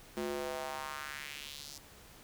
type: tone with high-pass filter sweep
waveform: square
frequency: 71.6 Hz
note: D2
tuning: 43 cents flat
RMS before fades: -41 dBFS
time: 0.17-1.78 s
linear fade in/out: 0 ms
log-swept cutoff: 280 to 5500 Hz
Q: 2.1
effects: pink hiss -56 dBFS RMS until 2.23 s